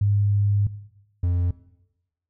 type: tone pair in turn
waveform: sine / triangle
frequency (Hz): 101.8 / 88.12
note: G#2 / F2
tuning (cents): -34 / +16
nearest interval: major second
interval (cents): 250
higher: first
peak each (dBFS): -17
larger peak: neither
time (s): 0.01-0.67 / 1.23-1.51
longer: first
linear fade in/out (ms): 5
effects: noise-tail reverb RT60 0.9 s tail -17 dB re dry